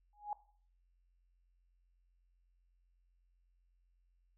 sine tone with exponential growth, 830.6 Hz, G#5, in tune, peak -33 dBFS, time 0.13-0.33 s, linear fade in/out 2 ms, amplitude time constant 42 ms, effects noise-tail reverb RT60 0.5 s tail -18 dB re dry + added 44 Hz sine -70 dBFS peak until 4.37 s

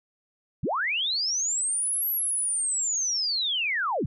sine linear two-way sweep, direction up then down, 74.1 to 11840 to 74.1 Hz, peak -24 dBFS, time 0.63-4.06 s, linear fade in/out 5 ms, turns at 2.09 s, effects none

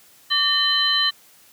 sine tone cluster, 1160 / 1817 / 3066 / 4047 Hz, D6 / A#6 / G7 / B7, -22 / -45 / -39 / +42 cents, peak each -28 / -24 / -20 / -21 dBFS, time 0.3-1.11 s, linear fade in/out 20 ms, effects white hiss -52 dBFS RMS until 1.52 s + high-pass 80 Hz 12 dB/octave

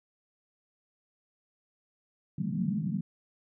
pink band-pass noise, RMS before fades -31 dBFS, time 2.38-3.01 s, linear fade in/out 5 ms, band 150 to 220 Hz, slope 48 dB/octave, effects none

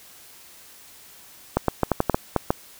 clicks, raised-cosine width 1 ms, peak -4 dBFS, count 9, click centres 1.57 / 1.683 / 1.833 / 1.917 / 2.004 / 2.097 / 2.145 / 2.363 / 2.505 s, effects white hiss -48 dBFS RMS until 2.79 s

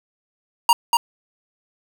square tone with echo, 940 Hz, A#5, 14 cents sharp, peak -11 dBFS, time 0.69-0.73 s, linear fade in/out 2 ms, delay 240 ms, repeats 1, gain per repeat -3 dB, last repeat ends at 0.97 s, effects 7-bit

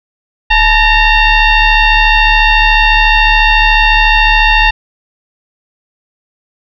sine tone with frequency modulation, 940 Hz, A#5, 14 cents sharp, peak -5 dBFS, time 0.5-4.71 s, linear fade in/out 10 ms, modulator 903 Hz, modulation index 2.7, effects none

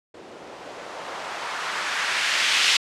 violet noise with low-pass filter sweep, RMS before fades -26 dBFS, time 0.14-2.77 s, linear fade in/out 5 ms, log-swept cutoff 370 to 3000 Hz, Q 1.2, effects low-pass 8000 Hz 12 dB/octave

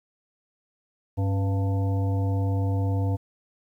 harmonic tone with a mistuned harmonic, 98.5 Hz, G2, 9 cents sharp, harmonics 1 / 3 / 5 / 7 / 9, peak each -22 / -32 / -36 / -39 / -41 dBFS, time 1.17-3.17 s, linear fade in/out 20 ms, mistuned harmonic 3, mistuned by -110 cents, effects 10-bit

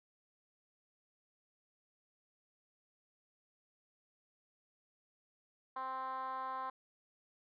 10% pulse tone with band-pass filter, 261.6 Hz, C4, in tune, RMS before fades -41 dBFS, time 5.76-6.7 s, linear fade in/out 5 ms, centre 1000 Hz, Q 4, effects resampled to 11025 Hz

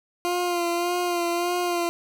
20% pulse tone with vibrato, 349.2 Hz, F4, in tune, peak -18 dBFS, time 0.25-1.89 s, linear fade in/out 0 ms, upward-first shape sine, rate 1.7 Hz, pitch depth 32 cents each way, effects none

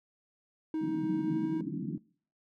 triangle tone with pitch glide, 315.2 to 318.3 Hz, D#4 to D#4, +23 to +39 cents, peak -28 dBFS, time 0.74-1.61 s, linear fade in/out 2 ms, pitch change +16 cents, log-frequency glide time 1.26-1.44 s
pink band-pass noise, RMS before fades -36 dBFS, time 0.81-1.98 s, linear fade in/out 5 ms, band 140 to 340 Hz, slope 96 dB/octave
effects noise-tail reverb RT60 0.5 s tail -23 dB re dry

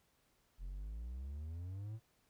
triangle exponential sweep, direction up, 42.45 to 114.3 Hz, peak -40 dBFS, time 0.58-2 s, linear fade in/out 50 ms, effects pink hiss -75 dBFS RMS until 2.29 s

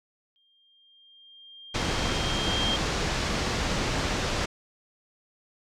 sine tone with exponential growth, 3200 Hz, G7, 35 cents sharp, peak -25 dBFS, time 0.36-2.76 s, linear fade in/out 0 ms, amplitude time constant 520 ms
pink low-pass noise, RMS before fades -28 dBFS, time 1.74-4.46 s, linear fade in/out 10 ms, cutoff 6500 Hz, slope 24 dB/octave
effects none

